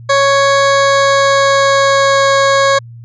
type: tone with pitch glide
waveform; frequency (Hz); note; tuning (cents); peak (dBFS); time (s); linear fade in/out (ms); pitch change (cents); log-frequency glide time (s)
20% pulse; 554.4 to 549.9; C#5 to C#5; 0 to -14; -3; 0.09-2.79; 10; -14; 0.59-2.3
effects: added 117 Hz sine -30 dBFS peak until 3.04 s + resampled to 16000 Hz